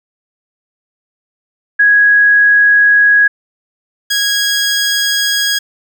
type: tone pair in turn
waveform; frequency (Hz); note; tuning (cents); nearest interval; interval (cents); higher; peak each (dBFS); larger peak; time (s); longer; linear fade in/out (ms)
sine / 15% pulse; 1661.2 / 1648.8; G#6 / G#6; 0 / -13; unison; 13; first; -5; neither; 1.79-3.28 / 4.1-5.59; neither; 10
effects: none